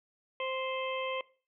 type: harmonic tone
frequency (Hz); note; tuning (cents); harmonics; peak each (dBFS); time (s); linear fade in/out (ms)
523.3; C5; 0; 1 / 2 / 4 / 5 / 6; -35 / -38 / -41 / -42 / -43; 0.4-1.21; 2
effects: noise-tail reverb RT60 0.4 s tail -21 dB re dry